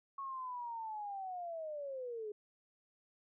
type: linear sweep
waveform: sine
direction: down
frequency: 1106 to 410.3 Hz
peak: -40 dBFS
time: 0.18-2.32 s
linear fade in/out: 5 ms
effects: none